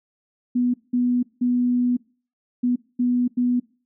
sine tone bursts at uneven times, 245.9 Hz, B3, 7 cents flat, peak -17 dBFS, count 6, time 0.55-0.74 / 0.93-1.23 / 1.41-1.97 / 2.63-2.76 / 2.99-3.28 / 3.37-3.6 s, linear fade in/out 10 ms, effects noise-tail reverb RT60 0.4 s tail -23 dB re dry

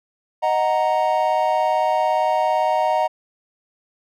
triangle chord, D# minor, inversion none, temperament equal, 622.3 / 740 / 932.3 Hz, D#5 / F#5 / A#5, 0 / 0 / 0 cents, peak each -19 dBFS, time 0.42-3.08 s, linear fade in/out 20 ms, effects none

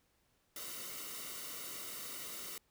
white noise with comb filter, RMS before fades -45 dBFS, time 0.56-2.58 s, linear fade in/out 2 ms, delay 1.2 ms, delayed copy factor -0.65, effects pink hiss -75 dBFS RMS until 2.7 s

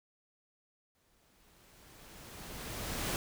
pink noise with exponential growth, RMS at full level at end -34 dBFS, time 0.95-3.16 s, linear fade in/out 0 ms, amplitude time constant 480 ms, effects none

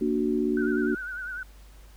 sine chord, Bb augmented, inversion none, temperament equal, 233.1 / 293.7 / 370 Hz, Bb3 / D4 / F#4, 0 / 0 / 0 cents, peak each -27 dBFS, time 0.01-0.95 s, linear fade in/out 5 ms
sine tone with vibrato, 1480 Hz, F#6, in tune, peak -32 dBFS, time 0.57-1.43 s, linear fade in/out 2 ms, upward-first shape sine, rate 10 Hz, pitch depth 75 cents each way
effects added 50 Hz sine -47 dBFS peak until 1.96 s + pink hiss -57 dBFS RMS until 1.96 s

